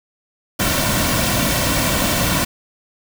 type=noise with comb filter; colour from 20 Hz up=pink; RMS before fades=-18 dBFS; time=0.59-2.45 s; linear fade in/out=10 ms; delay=2.4 ms; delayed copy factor=-0.6; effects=none